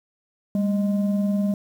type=tone with frequency modulation; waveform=sine; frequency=200 Hz; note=G3; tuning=35 cents sharp; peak=-19 dBFS; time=0.55-1.54 s; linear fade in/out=2 ms; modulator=420 Hz; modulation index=0.47; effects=8-bit